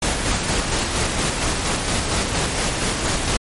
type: noise with tremolo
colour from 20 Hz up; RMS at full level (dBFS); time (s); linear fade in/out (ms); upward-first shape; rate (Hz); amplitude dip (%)
pink; -20; 0.02-3.37; 5; square; 4.3; 30
effects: MP3 48 kbps